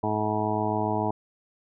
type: harmonic tone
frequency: 107.1 Hz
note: A2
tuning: 46 cents flat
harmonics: 1 / 2 / 3 / 4 / 6 / 7 / 8 / 9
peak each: -32 / -32 / -32 / -32 / -32 / -32 / -32 / -32 dBFS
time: 0.03-1.11 s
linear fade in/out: 5 ms
effects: none